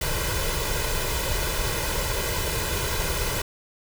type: noise with comb filter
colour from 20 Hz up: pink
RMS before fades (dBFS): -26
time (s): 0.01-3.42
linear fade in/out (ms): 5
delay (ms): 2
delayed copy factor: +0.7
effects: none